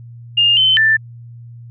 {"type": "tone with pitch steps", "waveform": "sine", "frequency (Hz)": [2822, 3067, 1771], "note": ["F7", "G7", "A6"], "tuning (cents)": [17, -38, 11], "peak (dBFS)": -9, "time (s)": [0.37, 0.97], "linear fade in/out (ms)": 10, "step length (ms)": 200, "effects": ["added 118 Hz sine -33 dBFS peak until 1.7 s"]}